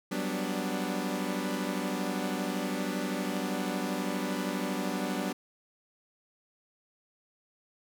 sawtooth chord, G major seventh, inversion third, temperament equal with one note detuned, 185 / 197.59 / 246.9 / 293.7 Hz, F#3 / G3 / B3 / D4, 0 / +14 / 0 / 0 cents, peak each -32 dBFS, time 0.11-5.33 s, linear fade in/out 10 ms, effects none

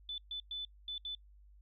sine tone bursts at uneven times, 3500 Hz, A7, 10 cents flat, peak -38 dBFS, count 5, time 0.09-0.18 / 0.31-0.4 / 0.51-0.65 / 0.88-0.98 / 1.05-1.15 s, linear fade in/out 2 ms, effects noise-tail reverb RT60 0.1 s tail -26 dB re dry + added 50 Hz sine -57 dBFS peak until 1.61 s

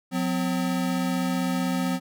square tone pair together, 181 / 256.7 Hz, F#3 / C4, -38 / -33 cents, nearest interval tritone, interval 605 cents, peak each -27 dBFS, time 0.11-2 s, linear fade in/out 50 ms, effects none

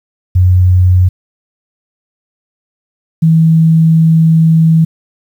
sine tone pair in turn, 91.1 / 161.86 Hz, F#2 / E3, -26 / -31 cents, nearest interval minor seventh, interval 995 cents, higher second, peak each -4 dBFS, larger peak neither, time 0.35-1.09 / 3.22-4.85 s, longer second, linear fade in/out 10 ms, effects 7-bit

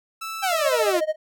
sawtooth tone, 1318 Hz, E6, 1 cent flat, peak -26 dBFS, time 0.21-0.93 s, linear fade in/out 10 ms
sawtooth exponential sweep, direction down, 803 to 329.6 Hz, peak -17 dBFS, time 0.42-1.01 s, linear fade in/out 20 ms
triangle tone with tremolo, 622.3 Hz, D#5, in tune, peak -16 dBFS, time 0.51-1.16 s, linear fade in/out 50 ms, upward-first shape sine, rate 14 Hz, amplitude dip 95%
effects none

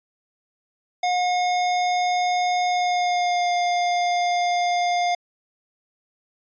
square tone with pitch glide, 720 to 706.4 Hz, F#5 to F5, -47 to +20 cents, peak -20 dBFS, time 1.03-5.15 s, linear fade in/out 5 ms, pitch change -33 cents, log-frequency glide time 2.69-3.51 s, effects resampled to 16000 Hz

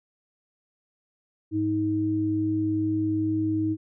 sine tone pair together, 104.4 / 315.6 Hz, G#2 / D#4, +10 / +25 cents, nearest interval octave + perfect fifth, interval 1915 cents, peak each -30 / -23 dBFS, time 1.51-3.77 s, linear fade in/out 50 ms, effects none

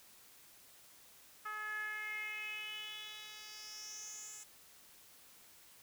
10% pulse tone with band-pass filter sweep, 426 Hz, G#4, 44 cents sharp, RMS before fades -45 dBFS, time 1.45-4.44 s, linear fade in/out 10 ms, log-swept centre 1400 to 7900 Hz, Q 5.9, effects white hiss -61 dBFS RMS until 5.82 s

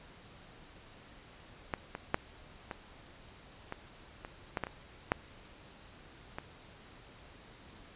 clicks, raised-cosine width 0.5 ms, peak -17 / -23 / -12 / -23 / -23 / -27 / -17 / -18 / -26 / -11 / -23 dBFS, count 11, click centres 1.738 / 1.951 / 2.144 / 2.712 / 3.724 / 4.249 / 4.572 / 4.637 / 4.669 / 5.119 / 6.385 s, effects pink hiss -55 dBFS RMS until 7.95 s + resampled to 8000 Hz

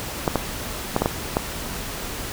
clicks, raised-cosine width 1 ms, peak -4 dBFS, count 6, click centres 0.278 / 0.357 / 0.964 / 1.02 / 1.059 / 1.369 s, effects pink hiss -31 dBFS RMS until 2.32 s

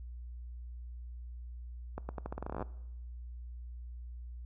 accelerating click train, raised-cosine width 1 ms, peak -24 dBFS, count 17, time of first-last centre 1.98-2.625 s, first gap 110 ms, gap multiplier 0.84, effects noise-tail reverb RT60 0.9 s tail -20 dB re dry + added 60 Hz sine -42 dBFS peak until 4.45 s

